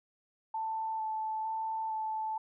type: tone with vibrato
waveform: sine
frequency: 880 Hz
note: A5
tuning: in tune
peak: -32 dBFS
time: 0.54-2.38 s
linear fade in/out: 5 ms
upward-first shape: square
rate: 1.1 Hz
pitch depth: 11 cents each way
effects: none